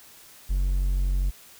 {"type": "tone", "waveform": "triangle", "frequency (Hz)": 46.25, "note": "F#1", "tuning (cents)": 0, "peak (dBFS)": -19, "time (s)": [0.49, 1.31], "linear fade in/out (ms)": 20, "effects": ["white hiss -50 dBFS RMS until 1.59 s"]}